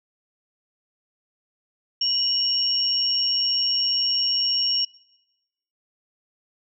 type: tone pair together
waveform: sine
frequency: 2927 / 5525 Hz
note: F#7 / F8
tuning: -19 / -20 cents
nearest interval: major seventh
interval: 1099 cents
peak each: -28 / -20 dBFS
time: 2.01-4.85 s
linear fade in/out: 5 ms
effects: noise-tail reverb RT60 1.0 s tail -23 dB re dry